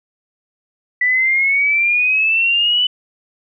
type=exponential sweep; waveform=sine; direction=up; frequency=1967 to 3000 Hz; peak=-12 dBFS; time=1.01-2.87 s; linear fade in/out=5 ms; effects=none